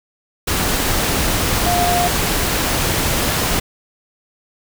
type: tone in noise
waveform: sine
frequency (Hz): 706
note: F5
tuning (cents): +19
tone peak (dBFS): -16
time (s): 1.66-2.08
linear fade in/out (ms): 10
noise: pink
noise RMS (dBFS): -18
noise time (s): 0.47-3.6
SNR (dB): -1
effects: none